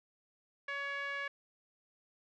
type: tone with low-pass filter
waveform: 5% pulse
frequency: 562 Hz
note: C#5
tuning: 24 cents sharp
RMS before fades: -39 dBFS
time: 0.68-1.28 s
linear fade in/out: 5 ms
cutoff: 1900 Hz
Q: 3.3
effects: none